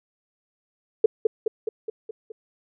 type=tone with echo; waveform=sine; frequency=440 Hz; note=A4; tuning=in tune; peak=-10 dBFS; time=1.04-1.06 s; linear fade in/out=5 ms; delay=210 ms; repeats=6; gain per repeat=-4 dB; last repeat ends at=2.32 s; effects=none